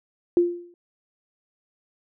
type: tone with exponential decay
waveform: sine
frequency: 348.4 Hz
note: F4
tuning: 4 cents flat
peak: -12 dBFS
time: 0.37-0.74 s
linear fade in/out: 1 ms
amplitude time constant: 80 ms
effects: none